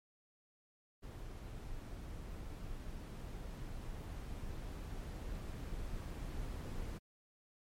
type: noise with level ramp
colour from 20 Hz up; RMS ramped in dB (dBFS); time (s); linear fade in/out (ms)
brown; -47 to -42; 1.02-6.99; 20
effects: MP3 64 kbps